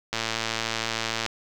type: click train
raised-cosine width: 0.2 ms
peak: -9 dBFS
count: 129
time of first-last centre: 0.13-1.263 s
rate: 113 Hz
effects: 7-bit